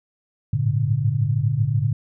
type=tone cluster; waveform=sine; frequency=101.8 / 107.3 / 114.7 / 143.3 Hz; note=G#2 / A2 / A#2 / D3; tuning=-34 / -43 / -28 / -42 cents; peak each=-26 / -28 / -21 / -22 dBFS; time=0.53-1.93 s; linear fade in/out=5 ms; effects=none